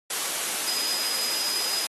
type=tone in noise; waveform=sine; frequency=4978 Hz; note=D#8; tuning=in tune; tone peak=-28 dBFS; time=0.67-1.85 s; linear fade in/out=5 ms; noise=white; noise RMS=-28 dBFS; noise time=0.1-1.87 s; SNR=-3 dB; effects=high-pass 300 Hz 12 dB/octave + AAC 32 kbps